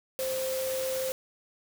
sine tone in noise, 523.3 Hz, C5, in tune, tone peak -29 dBFS, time 0.19-1.12 s, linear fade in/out 0 ms, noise white, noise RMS -37 dBFS, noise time 0.19-1.12 s, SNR +5 dB, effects none

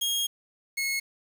sawtooth tone pair in turn, 3261 / 2176 Hz, G#7 / C#7, -32 / -33 cents, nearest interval perfect fifth, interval 701 cents, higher first, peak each -22 / -23 dBFS, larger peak first, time 0.01-0.27 / 0.77-1 s, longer first, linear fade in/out 10 ms, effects 8-bit

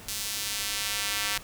square tone with high-pass filter sweep, 103.83 Hz, G#2, in tune, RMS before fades -31 dBFS, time 0.08-1.38 s, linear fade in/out 5 ms, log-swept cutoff 4900 to 1900 Hz, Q 0.72, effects pink hiss -46 dBFS RMS until 1.43 s

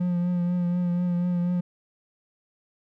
triangle tone with vibrato, 176.5 Hz, F3, 19 cents sharp, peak -20 dBFS, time 0-1.61 s, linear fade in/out 10 ms, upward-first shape triangle, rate 4.1 Hz, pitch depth 29 cents each way, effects none

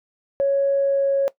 sine tone with pitch glide, 554.4 to 550.9 Hz, C#5 to C#5, 0 to -11 cents, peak -15 dBFS, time 0.4-1.28 s, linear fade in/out 0 ms, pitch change -11 cents, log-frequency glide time 0.75-1.17 s, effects noise-tail reverb RT60 0.1 s tail -18 dB re dry + tanh soft clip ceiling -11 dBFS

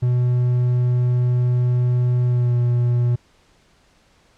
triangle tone with pitch glide, 123.47 to 121.14 Hz, B2 to B2, 0 to -33 cents, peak -13 dBFS, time 0.02-3.16 s, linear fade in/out 10 ms, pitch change -33 cents, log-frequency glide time 2.25-2.56 s, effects pink hiss -57 dBFS RMS until 4.37 s + low-pass 7000 Hz 12 dB/octave

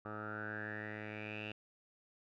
10% pulse tone with low-pass filter sweep, 106.5 Hz, G#2, 44 cents sharp, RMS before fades -44 dBFS, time 0.05-1.52 s, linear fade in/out 5 ms, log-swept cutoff 1200 to 2800 Hz, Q 8.9, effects none

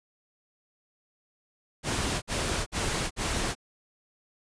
pink noise bursts, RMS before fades -29 dBFS, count 4, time 1.83-3.552 s, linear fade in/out 50 ms, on 390 ms, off 54 ms, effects resampled to 22050 Hz

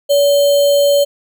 sine tone with sample-and-hold, 570 Hz, C#5, 48 cents sharp, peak -8 dBFS, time 0.09-1.05 s, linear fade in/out 20 ms, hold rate 3675 Hz, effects none

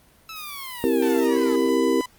15% pulse linear sweep, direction down, 1322 to 402.5 Hz, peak -28 dBFS, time 0.29-1.56 s, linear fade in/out 2 ms
violet noise, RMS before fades -39 dBFS, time 0.36-1.25 s, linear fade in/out 2 ms
sine chord, C dominant seventh, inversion none, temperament equal, 261.6 / 329.6 / 392 / 466.2 Hz, C4 / E4 / G4 / Bb4, 0 / 0 / 0 / 0 cents, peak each -23 dBFS, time 0.84-2.01 s, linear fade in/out 0 ms
sawtooth tone with pitch glide, 880 to 999.2 Hz, A5 to B5, 0 to +20 cents, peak -26 dBFS, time 1.02-2.06 s, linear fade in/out 5 ms, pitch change +220 cents, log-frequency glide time 1.17-1.39 s
effects pink hiss -56 dBFS RMS until 2.18 s + Opus 32 kbps

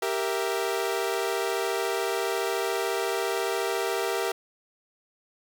sawtooth chord, E diminished, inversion first, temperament equal, 392 / 466.2 / 659.3 Hz, G4 / Bb4 / E5, 0 / 0 / 0 cents, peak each -25 / -26 / -29 dBFS, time 0.02-4.32 s, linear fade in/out 5 ms, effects none

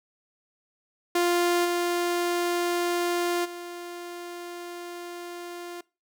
sawtooth tone with level steps, 349.2 Hz, F4, in tune, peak -17 / -20 / -32 dBFS, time 1.15-5.81 s, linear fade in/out 5 ms, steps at 1.64 / 3.44 s, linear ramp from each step 20 ms, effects noise-tail reverb RT60 0.3 s tail -23 dB re dry

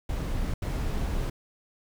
brown noise bursts at uneven times, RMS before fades -29 dBFS, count 2, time 0.09-0.54 / 0.62-1.3 s, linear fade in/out 5 ms, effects none

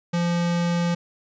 square tone, 172.5 Hz, F3, 21 cents flat, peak -21 dBFS, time 0.13-0.95 s, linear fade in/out 10 ms, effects resampled to 16000 Hz

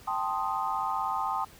sine chord, A half-diminished seventh, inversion third, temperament equal, 784 / 880 / 1046.5 / 1244.5 Hz, G5 / A5 / C6 / Eb6, 0 / 0 / 0 / 0 cents, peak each -33 dBFS, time 0.07-1.45 s, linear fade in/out 10 ms, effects pink hiss -53 dBFS RMS until 1.59 s

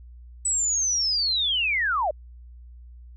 sine linear sweep, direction down, 8000 to 554.4 Hz, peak -21 dBFS, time 0.45-2.11 s, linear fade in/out 5 ms, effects added 60 Hz sine -42 dBFS peak until 3.16 s

